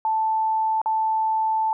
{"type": "tone with dropouts", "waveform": "sine", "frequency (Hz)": 880, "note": "A5", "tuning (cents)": 0, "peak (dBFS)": -19, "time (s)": [0.05, 1.73], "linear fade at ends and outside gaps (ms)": 1, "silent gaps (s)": [0.816, 0.859], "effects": []}